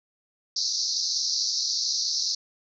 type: band-pass noise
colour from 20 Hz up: white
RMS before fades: -27 dBFS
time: 0.56-2.35 s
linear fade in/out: 5 ms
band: 4100 to 6000 Hz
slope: 96 dB/octave
effects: none